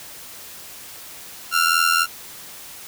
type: ring-modulated tone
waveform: sawtooth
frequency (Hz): 1384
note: F6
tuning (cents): -16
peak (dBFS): -9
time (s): 1.51-2.07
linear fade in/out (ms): 50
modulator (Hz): 41.7
effects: white hiss -39 dBFS RMS until 2.87 s